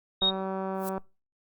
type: tone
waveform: sine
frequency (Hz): 3737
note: A#7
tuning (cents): +4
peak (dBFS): -21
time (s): 0.21-0.31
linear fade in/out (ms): 20
type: click train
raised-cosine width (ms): 1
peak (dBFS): -20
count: 146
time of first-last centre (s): 0.22-0.979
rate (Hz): 191
type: noise with exponential growth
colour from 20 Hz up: violet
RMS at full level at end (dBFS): -33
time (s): 0.74-0.89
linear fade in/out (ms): 2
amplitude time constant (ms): 31
effects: noise-tail reverb RT60 0.3 s tail -25 dB re dry + Opus 48 kbps